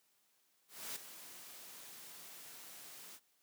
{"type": "noise with ADSR envelope", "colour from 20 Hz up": "white", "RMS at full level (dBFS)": -42, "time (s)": [0.68, 3.2], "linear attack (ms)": 280, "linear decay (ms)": 6, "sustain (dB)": -11, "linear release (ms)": 54, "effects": ["white hiss -75 dBFS RMS until 3.42 s", "high-pass 150 Hz 12 dB/octave"]}